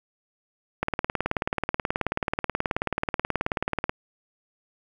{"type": "click train", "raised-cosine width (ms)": 0.5, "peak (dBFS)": -9, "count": 58, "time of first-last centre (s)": [0.83, 3.895], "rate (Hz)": 18.6, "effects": ["8-bit"]}